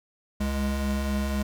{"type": "tone pair together", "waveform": "square", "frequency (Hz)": [67.92, 207.7], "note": ["C#2", "G#3"], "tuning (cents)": [-35, 0], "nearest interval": "octave + perfect fifth", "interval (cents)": 1935, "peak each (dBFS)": [-28, -29], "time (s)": [0.4, 1.43], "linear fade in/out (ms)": 10, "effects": []}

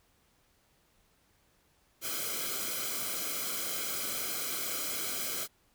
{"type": "noise with comb filter", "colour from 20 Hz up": "white", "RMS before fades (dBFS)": -35, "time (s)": [2.01, 5.48], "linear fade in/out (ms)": 50, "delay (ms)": 1.1, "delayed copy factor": -0.8, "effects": ["pink hiss -69 dBFS RMS until 5.74 s"]}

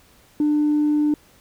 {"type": "tone with tanh clipping", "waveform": "triangle", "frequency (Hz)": 298.3, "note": "D4", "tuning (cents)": 27, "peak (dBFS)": -16, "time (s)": [0.4, 1.14], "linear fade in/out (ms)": 2, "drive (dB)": 5, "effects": ["pink hiss -54 dBFS RMS until 1.4 s"]}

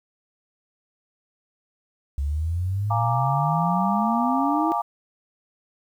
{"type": "exponential sweep", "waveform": "sine", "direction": "up", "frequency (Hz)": [68.1, 329.6], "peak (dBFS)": -22, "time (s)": [2.18, 4.72], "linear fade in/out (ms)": 0}
{"type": "chord", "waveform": "sine", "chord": "Bb dominant seventh", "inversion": "second", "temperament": "equal", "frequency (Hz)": [698.5, 830.6, 932.3, 1174.7], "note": ["F5", "Ab5", "Bb5", "D6"], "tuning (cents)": [0, 0, 0, 0], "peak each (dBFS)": -27, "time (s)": [2.9, 4.82], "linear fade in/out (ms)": 10}
{"effects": ["9-bit"]}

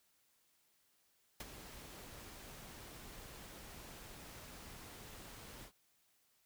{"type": "noise with ADSR envelope", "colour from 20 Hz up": "pink", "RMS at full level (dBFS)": -43, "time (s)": [1.4, 5.72], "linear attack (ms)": 4, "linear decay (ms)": 30, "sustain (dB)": -10, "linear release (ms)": 79, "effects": ["white hiss -75 dBFS RMS until 6.45 s"]}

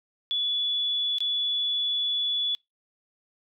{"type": "tone with dropouts", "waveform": "sine", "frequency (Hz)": 3427, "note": "A7", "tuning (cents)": -46, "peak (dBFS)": -24, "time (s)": [0.31, 2.55], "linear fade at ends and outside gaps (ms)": 0, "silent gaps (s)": [1.184, 1.205], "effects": ["noise-tail reverb RT60 0.2 s tail -26 dB re dry"]}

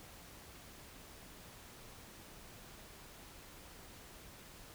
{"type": "silence", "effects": ["pink hiss -55 dBFS RMS until 4.74 s"]}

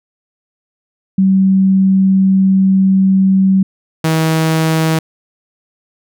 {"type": "tone pair in turn", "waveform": ["sine", "sawtooth"], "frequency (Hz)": [191.4, 160.11], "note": ["G3", "D#3"], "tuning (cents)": [-41, 50], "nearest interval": "minor third", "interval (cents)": 309, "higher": "first", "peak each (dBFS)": -7, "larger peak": "neither", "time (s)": [[1.18, 3.63], [4.04, 4.99]], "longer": "first", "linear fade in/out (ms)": 5, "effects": []}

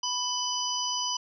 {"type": "harmonic tone with a mistuned harmonic", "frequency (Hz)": 987.8, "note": "B5", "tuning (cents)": 0, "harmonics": [1, 3, 5, 6], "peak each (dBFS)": [-33, -33, -33, -33], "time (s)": [0.03, 1.17], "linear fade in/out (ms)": 5, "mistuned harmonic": 3, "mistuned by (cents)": 20, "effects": []}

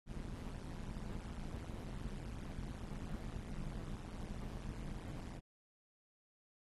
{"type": "noise with amplitude modulation", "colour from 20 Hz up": "brown", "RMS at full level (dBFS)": -41, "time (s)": [0.06, 5.41], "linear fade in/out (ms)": 50, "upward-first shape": "sine", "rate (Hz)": 173, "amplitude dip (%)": 95, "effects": ["AAC 32 kbps"]}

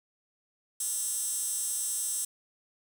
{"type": "tone with high-pass filter", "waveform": "15% pulse", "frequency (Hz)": 349.2, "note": "F4", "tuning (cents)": 0, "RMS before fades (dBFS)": -32, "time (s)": [0.8, 2.25], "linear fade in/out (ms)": 5, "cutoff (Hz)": 8400, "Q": 3.4, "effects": []}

